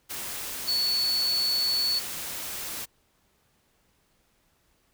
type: tone in noise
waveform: sine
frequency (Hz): 4435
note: C#8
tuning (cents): 0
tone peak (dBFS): -23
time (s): 0.67-2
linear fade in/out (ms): 20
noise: white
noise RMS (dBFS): -35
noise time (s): 0.09-2.86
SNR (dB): +9
effects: pink hiss -68 dBFS RMS until 4.93 s